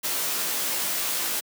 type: noise with comb filter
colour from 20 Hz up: white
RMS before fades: -27 dBFS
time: 0.03-1.41 s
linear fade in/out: 20 ms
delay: 17 ms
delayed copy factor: +0.95
effects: high-pass 200 Hz 12 dB/octave